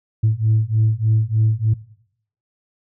sine beating tone pair, 108.2 / 111.5 Hz, A2 / A2, -29 / +23 cents, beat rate 3.3 Hz, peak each -16 dBFS, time 0.23-1.74 s, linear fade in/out 10 ms, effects noise-tail reverb RT60 0.7 s tail -20 dB re dry + tanh soft clip ceiling -9 dBFS

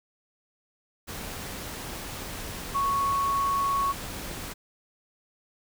sine tone in noise, 1108.7 Hz, C#6, in tune, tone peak -23 dBFS, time 2.74-3.93 s, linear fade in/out 20 ms, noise pink, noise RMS -37 dBFS, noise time 1.07-4.54 s, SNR +11 dB, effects none

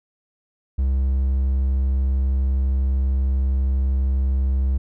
triangle tone, 66.3 Hz, C2, 23 cents sharp, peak -15 dBFS, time 0.78-4.78 s, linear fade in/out 10 ms, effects none

